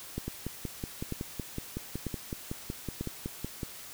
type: two click trains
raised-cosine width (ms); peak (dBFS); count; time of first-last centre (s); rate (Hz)
3; -21 / -20; 19 / 4; 0.28-3.632 / 0.18-3.01; 5.37 / 1.06
effects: white hiss -46 dBFS RMS until 3.93 s